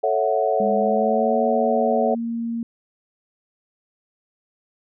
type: chord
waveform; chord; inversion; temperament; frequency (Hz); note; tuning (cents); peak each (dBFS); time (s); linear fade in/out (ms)
sine; F# minor seventh; first; equal; 440 / 554.4 / 659.3 / 740; A4 / C#5 / E5 / F#5; 0 / 0 / 0 / 0; -23; 0.03-2.15; 10
type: tone with pitch glide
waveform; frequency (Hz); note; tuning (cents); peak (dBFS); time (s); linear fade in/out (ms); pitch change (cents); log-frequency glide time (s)
sine; 207.7 to 231.8; G#3 to A#3; 0 to -10; -23; 0.6-2.63; 2; +190; 0.74-1.4
effects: none